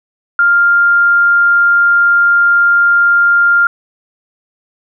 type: tone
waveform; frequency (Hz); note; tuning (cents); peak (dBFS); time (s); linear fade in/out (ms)
sine; 1399; F6; +3; -6; 0.39-3.67; 2
effects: none

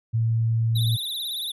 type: tone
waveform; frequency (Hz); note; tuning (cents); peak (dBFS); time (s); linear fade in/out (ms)
sine; 113.7; A#2; -43; -19; 0.13-0.97; 20
type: tone with vibrato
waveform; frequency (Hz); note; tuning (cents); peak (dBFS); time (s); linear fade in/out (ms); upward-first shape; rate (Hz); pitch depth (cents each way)
square; 3711; A#7; -9; -28; 0.75-1.52; 10; triangle; 18; 140
effects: none

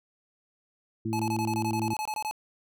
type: harmonic tone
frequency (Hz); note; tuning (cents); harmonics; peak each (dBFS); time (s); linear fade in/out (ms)
111.2; A2; +19; 1 / 2 / 3; -32 / -32 / -32; 1.05-1.94; 5
type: tone bursts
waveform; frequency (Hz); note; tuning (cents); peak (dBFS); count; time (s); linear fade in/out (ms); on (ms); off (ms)
square; 858; A5; -44; -30; 14; 1.13-2.311; 0; 63; 23
effects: none

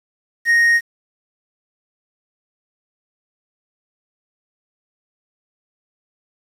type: tone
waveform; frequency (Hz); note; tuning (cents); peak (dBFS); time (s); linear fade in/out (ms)
triangle; 1864.7; A#6; 0; -9; 0.45-0.81; 50
effects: resampled to 32000 Hz + 7-bit

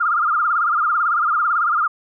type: tone with vibrato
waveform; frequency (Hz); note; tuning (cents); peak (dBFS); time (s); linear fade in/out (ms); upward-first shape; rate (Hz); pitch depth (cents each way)
sine; 1300; E6; -24; -15; 0-1.88; 10; sine; 18; 150
effects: none

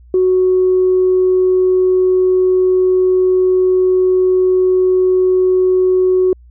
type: tone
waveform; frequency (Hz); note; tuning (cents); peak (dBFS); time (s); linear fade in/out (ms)
sine; 370; F#4; 0; -8; 0.14-6.33; 2
effects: tanh soft clip ceiling -4 dBFS + added 60 Hz sine -39 dBFS peak until 6.5 s

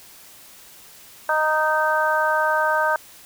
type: harmonic tone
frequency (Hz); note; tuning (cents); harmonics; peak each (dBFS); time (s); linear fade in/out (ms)
310; D#4; -6; 2 / 3 / 4 / 5; -23 / -22 / -25 / -22; 1.29-2.96; 2
effects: white hiss -46 dBFS RMS until 3.25 s

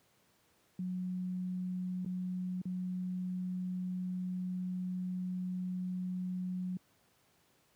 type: tone with dropouts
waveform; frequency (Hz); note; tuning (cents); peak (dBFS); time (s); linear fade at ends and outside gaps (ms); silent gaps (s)
sine; 182.6; F#3; -23; -34; 0.79-6.77; 2; 2.048-2.06 / 2.616-2.654
effects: pink hiss -70 dBFS RMS until 7.75 s + high-pass 100 Hz 12 dB/octave

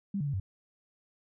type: tone with pitch steps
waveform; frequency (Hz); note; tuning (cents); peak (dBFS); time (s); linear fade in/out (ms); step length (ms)
sine; 198.8 / 145.1 / 140.7 / 95.8; G3 / D3 / C#3 / G2; +25 / -21 / +26 / -39; -29; 0.14-0.4; 5; 65
effects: none

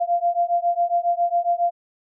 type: beating tone pair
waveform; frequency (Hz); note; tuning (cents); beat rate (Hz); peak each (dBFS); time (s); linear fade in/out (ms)
sine; 690 / 697.3; F5 / F5; -21 / -3; 7.3; -21; 0-1.71; 20
effects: none

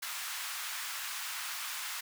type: high-pass noise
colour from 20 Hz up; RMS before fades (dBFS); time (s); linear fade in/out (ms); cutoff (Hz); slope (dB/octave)
pink; -39; 0.02-2.01; 10; 1100; 24
effects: none

